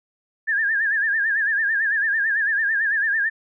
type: tone with vibrato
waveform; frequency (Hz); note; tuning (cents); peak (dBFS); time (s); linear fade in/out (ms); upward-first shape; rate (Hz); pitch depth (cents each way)
sine; 1706; G#6; +46; -18; 0.47-3.3; 20; sine; 9; 110
effects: none